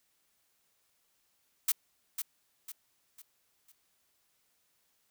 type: noise with echo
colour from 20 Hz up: blue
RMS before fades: -27 dBFS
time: 1.68-1.72 s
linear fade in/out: 5 ms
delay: 500 ms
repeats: 4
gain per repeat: -8 dB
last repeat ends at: 3.72 s
effects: white hiss -74 dBFS RMS until 5.1 s